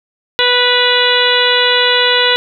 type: harmonic tone with a mistuned harmonic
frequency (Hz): 492.4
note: B4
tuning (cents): -5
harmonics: 1 / 2 / 3 / 4 / 5 / 6 / 7 / 8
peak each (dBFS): -16 / -19 / -17 / -18 / -22 / -16 / -16 / -17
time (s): 0.39-2.36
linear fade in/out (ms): 0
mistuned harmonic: 6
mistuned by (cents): -24
effects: none